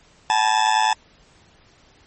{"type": "tone with amplitude modulation", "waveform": "40% pulse", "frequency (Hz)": 868, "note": "A5", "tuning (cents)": -24, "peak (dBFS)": -11, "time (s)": [0.3, 0.93], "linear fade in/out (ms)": 0, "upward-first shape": "sine", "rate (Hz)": 109, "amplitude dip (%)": 90, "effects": ["pink hiss -54 dBFS RMS until 2.06 s", "MP3 32 kbps"]}